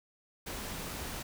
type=noise; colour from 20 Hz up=pink; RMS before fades=-40 dBFS; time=0.46-1.23 s; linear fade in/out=10 ms; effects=none